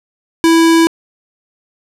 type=tone; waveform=square; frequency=329.5 Hz; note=E4; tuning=1 cent flat; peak=-7 dBFS; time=0.44-0.87 s; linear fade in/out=0 ms; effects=low-pass 11000 Hz 12 dB/octave + 8-bit